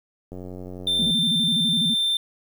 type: click train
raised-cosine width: 2 ms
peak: -24 dBFS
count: 73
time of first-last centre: 0.32-1.108 s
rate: 91.4 Hz
type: tone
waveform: triangle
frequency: 3573 Hz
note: A7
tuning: 26 cents sharp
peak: -18 dBFS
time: 0.87-2.17 s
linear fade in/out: 2 ms
type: tone with vibrato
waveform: sine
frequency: 196.7 Hz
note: G3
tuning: 6 cents sharp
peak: -24 dBFS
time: 0.98-1.95 s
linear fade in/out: 20 ms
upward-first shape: square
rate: 12 Hz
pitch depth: 270 cents each way
effects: 9-bit